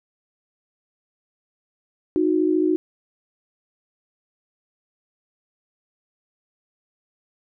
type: tone pair together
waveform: sine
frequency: 311.1 / 365.1 Hz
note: D#4 / F#4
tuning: 0 / -23 cents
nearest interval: minor third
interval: 277 cents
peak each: -19 / -20 dBFS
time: 2.16-2.76 s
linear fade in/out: 0 ms
effects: none